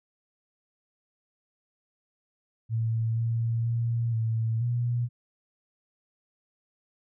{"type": "tone with pitch steps", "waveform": "sine", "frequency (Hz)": [113.2, 115.2, 116.7, 112.6, 120.2], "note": ["A2", "A#2", "A#2", "A2", "B2"], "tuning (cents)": [50, -20, 2, 40, -46], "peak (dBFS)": -24, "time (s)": [2.69, 5.09], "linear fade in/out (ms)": 50, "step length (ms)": 480, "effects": []}